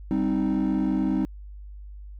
triangle chord, C minor, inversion second, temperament equal, 196 / 261.6 / 311.1 Hz, G3 / C4 / Eb4, 0 / 0 / 0 cents, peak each -23 dBFS, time 0.11-1.25 s, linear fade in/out 0 ms, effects tanh soft clip ceiling -15 dBFS + added 50 Hz sine -38 dBFS peak until 2.19 s

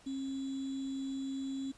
sine tone with sample-and-hold, 269.6 Hz, C#4, 48 cents flat, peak -35 dBFS, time 0.06-1.72 s, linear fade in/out 10 ms, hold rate 3675 Hz, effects pink hiss -61 dBFS RMS until 1.77 s + resampled to 22050 Hz

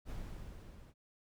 brown noise with level ramp, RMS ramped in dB -42 to -55 dBFS, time 0.05-0.94 s, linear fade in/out 50 ms, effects none

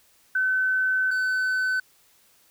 sine / triangle tone pair in turn, 1521 / 1514.9 Hz, F#6 / F#6, +47 / +40 cents, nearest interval unison, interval 7 cents, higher first, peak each -20 dBFS, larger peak neither, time 0.35-1.11 / 1.11-1.8 s, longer first, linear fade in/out 5 ms, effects white hiss -60 dBFS RMS until 2.5 s

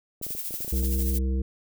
clicks, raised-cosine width 2 ms, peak -28 dBFS, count 11, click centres 0.214 / 0.266 / 0.307 / 0.351 / 0.508 / 0.541 / 0.606 / 0.647 / 0.679 / 0.74 / 0.826 s
violet noise with tremolo, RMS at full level -31 dBFS, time 0.22-1.19 s, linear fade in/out 10 ms, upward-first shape sine, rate 13 Hz, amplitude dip 50%
harmonic tone, 65.41 Hz, C2, in tune, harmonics 1 / 3 / 5 / 7, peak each -23 / -33 / -37 / -40 dBFS, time 0.72-1.42 s, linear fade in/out 5 ms
effects none

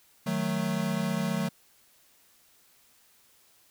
square chord, D# diminished, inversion none, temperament equal, 155.56 / 185 / 220 Hz, D#3 / F#3 / A3, 0 / 0 / 0 cents, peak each -34 / -31 / -32 dBFS, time 0.26-1.49 s, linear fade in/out 10 ms, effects white hiss -62 dBFS RMS until 3.7 s

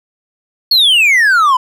triangle exponential sweep, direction down, 4435 to 987.8 Hz, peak -5 dBFS, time 0.71-1.57 s, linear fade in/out 5 ms, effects none

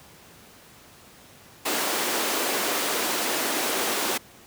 pink high-pass noise, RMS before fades -26 dBFS, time 1.65-4.18 s, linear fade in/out 10 ms, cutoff 280 Hz, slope 24 dB/octave, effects pink hiss -50 dBFS RMS until 4.46 s + high-pass 80 Hz 12 dB/octave

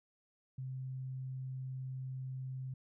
sine tone, 130.6 Hz, C3, 3 cents flat, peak -39 dBFS, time 0.58-2.74 s, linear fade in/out 5 ms, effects none

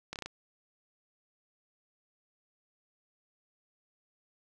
slowing click train, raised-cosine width 0.2 ms, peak -21 dBFS, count 5, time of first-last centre 0.13-0.26 s, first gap 28 ms, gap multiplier 1.1, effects none

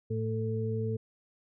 harmonic tone, 110.9 Hz, A2, 14 cents sharp, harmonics 1 / 2 / 4, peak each -31 / -37 / -34 dBFS, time 0.1-0.97 s, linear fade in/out 10 ms, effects none

